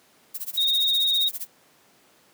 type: noise with tremolo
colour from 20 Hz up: violet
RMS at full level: -30 dBFS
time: 0.34-1.47 s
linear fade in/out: 10 ms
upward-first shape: sine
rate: 15 Hz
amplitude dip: 95%
type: tone with vibrato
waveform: sine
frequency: 3729 Hz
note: A#7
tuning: in tune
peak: -19 dBFS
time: 0.57-1.29 s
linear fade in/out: 10 ms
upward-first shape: sine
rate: 19 Hz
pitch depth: 34 cents each way
effects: pink hiss -58 dBFS RMS until 2.33 s + high-pass 200 Hz 12 dB/octave